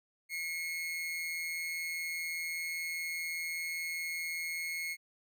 40% pulse tone with amplitude modulation, 2168 Hz, C#7, 39 cents flat, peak -32 dBFS, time 0.29-4.97 s, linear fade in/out 50 ms, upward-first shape sine, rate 165 Hz, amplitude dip 50%, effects none

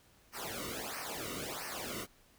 pink noise with flanger, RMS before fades -41 dBFS, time 0.32-2.07 s, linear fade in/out 50 ms, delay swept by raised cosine 0.27 to 1.23 ms, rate 1.5 Hz, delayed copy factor -1, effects pink hiss -65 dBFS RMS until 2.38 s

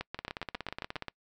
two click trains, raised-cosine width 0.3 ms, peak -20 / -19 dBFS, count 16 / 8, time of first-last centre 0.19-1.083 / 0.01-0.957 s, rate 16.8 / 7.39 Hz, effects noise-tail reverb RT60 0.1 s tail -25 dB re dry

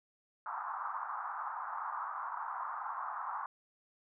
white band-pass noise, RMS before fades -40 dBFS, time 0.46-3.46 s, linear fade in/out 2 ms, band 830 to 1300 Hz, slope 48 dB/octave, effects none

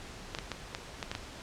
clicks, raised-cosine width 0.2 ms, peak -17 dBFS, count 7, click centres 0.349 / 0.387 / 0.517 / 0.749 / 1.028 / 1.115 / 1.151 s, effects pink hiss -46 dBFS RMS until 1.42 s + low-pass 7000 Hz 12 dB/octave

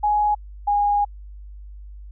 sine tone pair in turn, 836 / 820.2 Hz, G#5 / G#5, +11 / -22 cents, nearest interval unison, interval 33 cents, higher first, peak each -16 dBFS, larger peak neither, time 0.03-0.35 / 0.67-1.05 s, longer second, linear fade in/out 10 ms, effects added 50 Hz sine -36 dBFS peak until 2.11 s

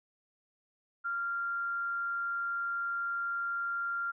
sine tone with amplitude modulation, 1388 Hz, F6, 11 cents flat, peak -30 dBFS, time 1.04-4.12 s, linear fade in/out 20 ms, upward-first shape sine, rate 216 Hz, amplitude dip 25%, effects none

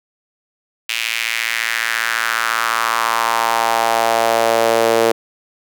sawtooth tone with high-pass filter sweep, 114.5 Hz, A#2, 31 cents flat, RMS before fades -17 dBFS, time 0.89-5.12 s, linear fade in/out 5 ms, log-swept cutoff 2600 to 460 Hz, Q 2.9, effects none

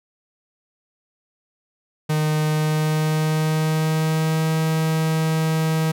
45% pulse tone with pitch glide, 153.9 to 159.14 Hz, D#3 to D#3, -19 to +39 cents, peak -18 dBFS, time 2.09-5.92 s, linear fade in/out 10 ms, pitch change +58 cents, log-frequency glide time 2.48-4.52 s, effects none

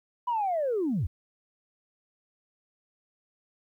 sine linear sweep, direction down, 999 to 63.9 Hz, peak -24 dBFS, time 0.27-1.07 s, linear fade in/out 10 ms, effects tanh soft clip ceiling -21 dBFS + 11-bit

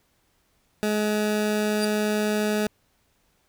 20% pulse tone, 211.4 Hz, G#3, 31 cents sharp, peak -17 dBFS, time 0.83-2.67 s, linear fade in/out 0 ms
35% pulse tone with exponential growth, 4751 Hz, D8, 19 cents sharp, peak -22 dBFS, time 1.74-1.85 s, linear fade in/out 5 ms, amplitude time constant 22 ms
effects pink hiss -67 dBFS RMS until 3.48 s

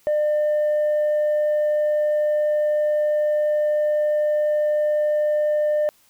sine tone, 601 Hz, D5, 40 cents sharp, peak -15 dBFS, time 0.07-5.89 s, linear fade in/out 0 ms, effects tanh soft clip ceiling -16 dBFS + white hiss -58 dBFS RMS until 6.09 s

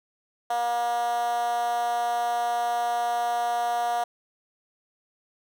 10% pulse tone with high-pass filter, 238 Hz, A#3, 36 cents sharp, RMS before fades -26 dBFS, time 0.5-4.04 s, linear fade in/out 5 ms, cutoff 710 Hz, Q 5.5, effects none

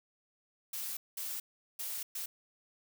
blue noise bursts at uneven times, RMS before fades -39 dBFS, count 4, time 0.73-0.97 / 1.17-1.4 / 1.79-2.03 / 2.15-2.26 s, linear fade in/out 5 ms, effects none

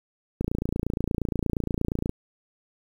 click train, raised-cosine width 3 ms, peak -13 dBFS, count 49, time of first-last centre 0.41-2.094 s, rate 28.5 Hz, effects 8-bit

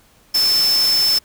sine tone in noise, 5280 Hz, E8, 2 cents sharp, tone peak -13 dBFS, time 0.34-1.19 s, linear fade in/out 10 ms, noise white, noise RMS -25 dBFS, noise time 0.34-1.19 s, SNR +9 dB, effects pink hiss -53 dBFS RMS until 1.24 s

